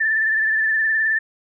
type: tone with vibrato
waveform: sine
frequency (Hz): 1764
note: A6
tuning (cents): +4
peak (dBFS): -16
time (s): 0-1.19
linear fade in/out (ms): 10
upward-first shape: sine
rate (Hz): 19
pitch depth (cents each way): 38
effects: none